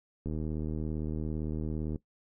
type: click train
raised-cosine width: 3 ms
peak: -23 dBFS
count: 133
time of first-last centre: 0.26-1.959 s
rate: 77.7 Hz
effects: noise-tail reverb RT60 0.1 s tail -17 dB re dry